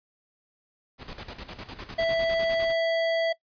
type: noise with tremolo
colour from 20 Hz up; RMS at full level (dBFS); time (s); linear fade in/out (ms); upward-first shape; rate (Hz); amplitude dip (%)
pink; -38; 0.98-2.74; 50; square; 9.9; 70
type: tone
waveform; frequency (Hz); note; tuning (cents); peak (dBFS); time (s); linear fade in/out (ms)
square; 660; E5; +2; -23; 1.98-3.33; 10
effects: noise-tail reverb RT60 0.1 s tail -21 dB re dry + resampled to 11025 Hz